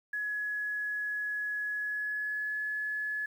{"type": "tone with pitch glide", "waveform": "sine", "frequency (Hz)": [1687, 1705.6], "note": ["G#6", "G#6"], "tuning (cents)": [27, 46], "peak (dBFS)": -31, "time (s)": [0.13, 3.26], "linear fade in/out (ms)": 5, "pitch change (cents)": 19, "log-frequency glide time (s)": [1.71, 2.58], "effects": ["10-bit"]}